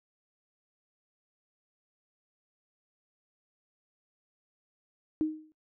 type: tone with exponential decay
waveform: sine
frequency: 311.1 Hz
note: D#4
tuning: in tune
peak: -22 dBFS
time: 5.21-5.52 s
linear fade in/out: 0 ms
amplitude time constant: 67 ms
effects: noise-tail reverb RT60 0.1 s tail -21 dB re dry

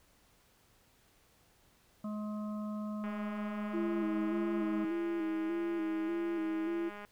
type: harmonic tone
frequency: 211.2 Hz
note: G#3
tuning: 29 cents sharp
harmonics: 1 / 3 / 5 / 6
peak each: -36 / -47 / -51 / -52 dBFS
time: 2.04-4.85 s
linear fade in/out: 5 ms
type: click train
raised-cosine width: 0.5 ms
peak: -32 dBFS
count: 827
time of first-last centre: 3.04-7.05 s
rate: 206 Hz
type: tone with vibrato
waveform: sine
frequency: 329.6 Hz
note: E4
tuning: in tune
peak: -32 dBFS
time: 3.73-6.9 s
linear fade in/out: 20 ms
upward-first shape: square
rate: 1.7 Hz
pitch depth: 39 cents each way
effects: pink hiss -67 dBFS RMS until 7.11 s

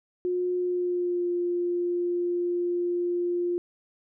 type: tone with pitch glide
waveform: sine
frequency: 359.7 to 350.9 Hz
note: F#4 to F4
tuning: -49 to +8 cents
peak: -24 dBFS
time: 0.25-3.58 s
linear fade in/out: 0 ms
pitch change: -43 cents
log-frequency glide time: 0.57-1.3 s
effects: none

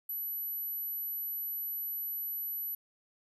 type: tone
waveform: sine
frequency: 11840 Hz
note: F#9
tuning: in tune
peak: -34 dBFS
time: 0.09-2.75 s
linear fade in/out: 5 ms
effects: none

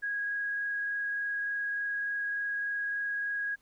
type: tone with frequency modulation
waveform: sine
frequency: 1649 Hz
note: G#6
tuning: 13 cents flat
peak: -30 dBFS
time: 0.02-3.56 s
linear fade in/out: 20 ms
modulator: 23.4 Hz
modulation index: 0.55
effects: pink hiss -69 dBFS RMS until 3.61 s

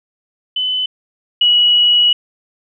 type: tone pair in turn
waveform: sine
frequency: 3018 / 2922 Hz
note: F#7 / F#7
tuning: +34 / -22 cents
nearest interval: minor second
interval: 56 cents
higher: first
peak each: -15 / -8 dBFS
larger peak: second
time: 0.56-0.86 / 1.41-2.13 s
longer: second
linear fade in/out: 5 ms
effects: none

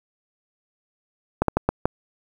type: slowing click train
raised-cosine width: 1 ms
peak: -4 dBFS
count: 5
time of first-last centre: 1.42-1.855 s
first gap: 63 ms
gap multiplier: 1.38
effects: 7-bit

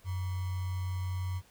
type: tone with sample-and-hold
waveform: sine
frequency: 92 Hz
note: F#2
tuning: 9 cents flat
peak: -31 dBFS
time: 0.04-1.42 s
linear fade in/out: 50 ms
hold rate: 1050 Hz
effects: pink hiss -62 dBFS RMS until 1.5 s

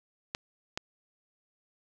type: clicks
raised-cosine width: 0.2 ms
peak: -15 dBFS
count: 2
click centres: 0.349 / 0.775 s
effects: none

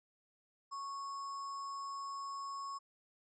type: tone with sample-and-hold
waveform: sine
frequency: 1104 Hz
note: C#6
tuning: 7 cents flat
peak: -40 dBFS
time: 0.71-2.79 s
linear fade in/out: 20 ms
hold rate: 6300 Hz
effects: resampled to 16000 Hz

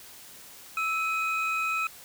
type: tone pair together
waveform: triangle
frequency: 1311.5 / 2514 Hz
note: E6 / D#7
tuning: -9 / +17 cents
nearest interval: major seventh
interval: 1126 cents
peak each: -27 / -27 dBFS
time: 0.77-1.87 s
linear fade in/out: 2 ms
effects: white hiss -48 dBFS RMS until 2.04 s

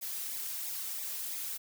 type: noise with flanger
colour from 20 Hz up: blue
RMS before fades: -38 dBFS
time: 0.01-1.58 s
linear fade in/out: 20 ms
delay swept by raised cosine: 0.66 to 3.56 ms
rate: 3 Hz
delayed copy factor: -0.8
effects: none

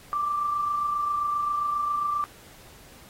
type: tone pair together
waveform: sine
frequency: 1174.7 / 1202.2 Hz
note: D6 / D6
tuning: 0 / +40 cents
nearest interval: unison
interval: 40 cents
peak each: -24 / -36 dBFS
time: 0.13-2.24 s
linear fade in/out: 0 ms
effects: pink hiss -51 dBFS RMS until 3.09 s + AAC 48 kbps

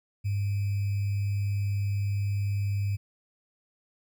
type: tone with sample-and-hold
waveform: sine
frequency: 100.5 Hz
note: G2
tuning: 44 cents sharp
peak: -25 dBFS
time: 0.24-2.97 s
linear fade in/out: 20 ms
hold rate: 2450 Hz
effects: none

